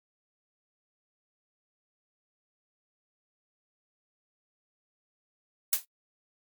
blue noise with exponential decay, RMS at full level -20 dBFS, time 5.73-5.85 s, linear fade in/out 1 ms, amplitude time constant 25 ms, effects noise-tail reverb RT60 0.1 s tail -24 dB re dry + MP3 96 kbps

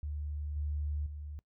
sine tone with level steps, 74 Hz, D2, 14 cents sharp, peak -35 / -32 / -40 dBFS, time 0.03-1.39 s, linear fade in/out 0 ms, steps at 0.56 / 1.06 s, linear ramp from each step 5 ms, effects noise-tail reverb RT60 0.1 s tail -22 dB re dry

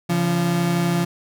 35% pulse tone pair together, 140 / 172.42 Hz, C#3 / F3, +18 / -22 cents, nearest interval major third, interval 360 cents, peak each -24 / -17 dBFS, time 0.09-1.05 s, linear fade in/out 10 ms, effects none

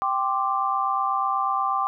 sine chord, G suspended fourth, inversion none, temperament equal, 784 / 1046.5 / 1174.7 Hz, G5 / C6 / D6, 0 / 0 / 0 cents, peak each -26 / -27 / -24 dBFS, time 0.02-1.87 s, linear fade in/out 0 ms, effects none

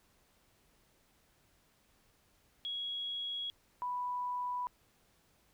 sine tone pair in turn, 3322 / 987.6 Hz, G#7 / B5, 0 / 0 cents, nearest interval octave + major sixth, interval 2100 cents, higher first, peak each -36 / -34 dBFS, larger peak second, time 2.65-3.5 / 3.82-4.67 s, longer neither, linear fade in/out 0 ms, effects pink hiss -70 dBFS RMS until 5.53 s

